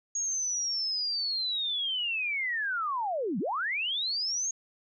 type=linear two-way sweep; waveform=sine; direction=down then up; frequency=6645 to 164.81 to 6645 Hz; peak=-28 dBFS; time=0.15-4.51 s; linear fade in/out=5 ms; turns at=3.39 s; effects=none